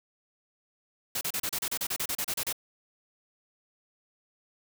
white noise bursts, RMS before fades -31 dBFS, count 15, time 1.15-2.527 s, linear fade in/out 5 ms, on 61 ms, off 33 ms, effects none

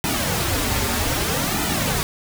pink noise with flanger, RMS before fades -22 dBFS, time 0.04-2.03 s, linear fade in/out 0 ms, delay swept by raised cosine 1.8 to 6.2 ms, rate 0.63 Hz, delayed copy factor -0.75, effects none

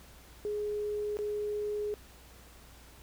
sine tone with dropouts, 417.7 Hz, G#4, 10 cents sharp, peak -31 dBFS, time 0.45-1.94 s, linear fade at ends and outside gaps 0 ms, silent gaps 1.17-1.189 s, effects added 60 Hz sine -55 dBFS peak until 3.02 s + pink hiss -56 dBFS RMS until 3.02 s

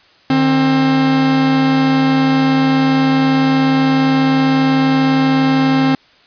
45% pulse tone pair together, 152.75 / 265.4 Hz, D#3 / C4, -32 / +25 cents, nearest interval minor seventh, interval 957 cents, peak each -19 / -11 dBFS, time 0.3-5.95 s, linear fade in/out 2 ms, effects white hiss -49 dBFS RMS until 6.26 s + resampled to 11025 Hz

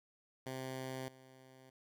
10% pulse tone with level steps, 130.81 Hz, C3, in tune, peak -33 / -50 dBFS, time 0.46-1.7 s, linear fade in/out 5 ms, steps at 1.08 s, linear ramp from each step 2 ms, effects none

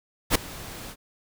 pink noise with ADSR envelope, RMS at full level -17 dBFS, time 0.3-0.96 s, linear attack 53 ms, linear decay 4 ms, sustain -22 dB, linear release 59 ms, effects none

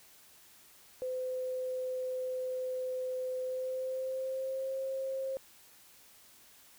sine tone with pitch glide, 511 to 532.7 Hz, C5 to C5, -41 to +31 cents, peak -33 dBFS, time 1.02-5.37 s, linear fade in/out 0 ms, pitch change +72 cents, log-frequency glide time 3.41-4.73 s, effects white hiss -59 dBFS RMS until 6.78 s

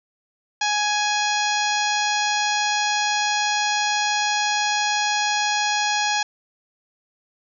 harmonic tone with a mistuned harmonic, 834 Hz, G#5, 7 cents sharp, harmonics 1 / 2 / 3 / 4 / 5 / 6 / 7 / 8, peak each -23 / -26 / -28 / -29 / -30 / -31 / -31 / -32 dBFS, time 0.61-6.23 s, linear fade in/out 5 ms, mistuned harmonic 7, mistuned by -41 cents, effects none

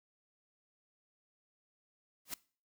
white noise with exponential growth, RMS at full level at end -34 dBFS, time 2.25-2.34 s, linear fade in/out 5 ms, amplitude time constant 19 ms, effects noise-tail reverb RT60 0.4 s tail -21 dB re dry

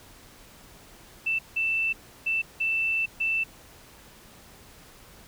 sine tone bursts at uneven times, 2662 Hz, E7, 16 cents sharp, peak -23 dBFS, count 5, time 1.26-1.39 / 1.56-1.93 / 2.26-2.42 / 2.6-3.06 / 3.2-3.44 s, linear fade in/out 10 ms, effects pink hiss -51 dBFS RMS until 5.27 s

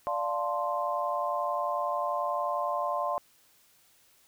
sine chord, D minor seventh, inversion none, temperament equal, 587.3 / 698.5 / 880 / 1046.5 Hz, D5 / F5 / A5 / C6, 0 / 0 / 0 / 0 cents, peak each -33 / -33 / -37 / -31 dBFS, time 0.07-3.18 s, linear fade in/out 0 ms, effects white hiss -63 dBFS RMS until 4.27 s

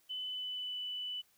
sine tone with pitch glide, 3015 to 2984 Hz, F#7 to F#7, +32 to +14 cents, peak -37 dBFS, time 0.09-1.22 s, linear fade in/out 20 ms, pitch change -18 cents, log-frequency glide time 0.19-0.77 s, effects white hiss -70 dBFS RMS until 1.37 s

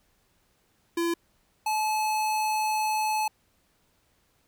square tone pair in turn, 338.9 / 861.4 Hz, E4 / A5, +48 / -37 cents, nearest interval octave + major third, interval 1615 cents, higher second, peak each -25 dBFS, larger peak neither, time 0.97-1.14 / 1.66-3.28 s, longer second, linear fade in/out 5 ms, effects pink hiss -68 dBFS RMS until 4.47 s

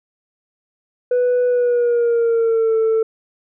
sine tone with pitch glide, 493.9 to 445.1 Hz, B4 to A4, 0 to +20 cents, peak -11 dBFS, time 1.11-3.03 s, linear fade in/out 5 ms, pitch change -180 cents, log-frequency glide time 1.47-2.76 s, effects tanh soft clip ceiling -12 dBFS

